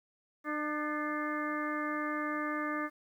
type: harmonic tone with a mistuned harmonic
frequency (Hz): 300.8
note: D4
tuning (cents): +42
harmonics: 1 / 2 / 3 / 4 / 5 / 6 / 7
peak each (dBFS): -36 / -41 / -48 / -37 / -46 / -40 / -44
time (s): 0.44-2.9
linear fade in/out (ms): 50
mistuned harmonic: 6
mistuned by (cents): -52
effects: 11-bit